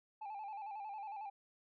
sine tone with vibrato, 830.6 Hz, G#5, in tune, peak -40 dBFS, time 0.21-1.3 s, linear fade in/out 10 ms, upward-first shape square, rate 11 Hz, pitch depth 70 cents each way, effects tanh soft clip ceiling -42 dBFS

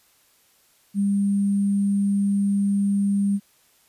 sine tone with sample-and-hold, 200 Hz, G3, 35 cents sharp, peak -18 dBFS, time 0.94-3.4 s, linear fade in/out 50 ms, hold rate 8820 Hz, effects white hiss -60 dBFS RMS until 3.88 s + resampled to 32000 Hz

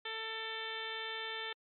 harmonic tone with a mistuned harmonic, 444.7 Hz, A4, 18 cents sharp, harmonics 1 / 2 / 3 / 4 / 5 / 6 / 7 / 8 / 9, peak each -47 / -48 / -49 / -44 / -48 / -52 / -47 / -45 / -57 dBFS, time 0.05-1.53 s, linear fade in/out 5 ms, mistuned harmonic 5, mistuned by +18 cents, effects AAC 64 kbps

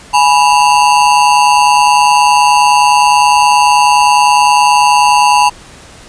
square ring-modulated tone, 910 Hz, A#5, 42 cents flat, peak -3 dBFS, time 0.13-5.5 s, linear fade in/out 20 ms, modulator 74.8 Hz, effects pink hiss -36 dBFS RMS until 6.08 s + resampled to 22050 Hz

